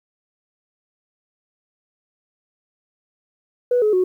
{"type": "tone with pitch steps", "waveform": "sine", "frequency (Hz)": [491.2, 425.2, 368], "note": ["B4", "G#4", "F#4"], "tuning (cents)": [-9, 41, -9], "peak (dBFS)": -13, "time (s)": [3.71, 4.04], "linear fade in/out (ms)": 5, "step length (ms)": 110, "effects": ["tanh soft clip ceiling -9 dBFS", "9-bit"]}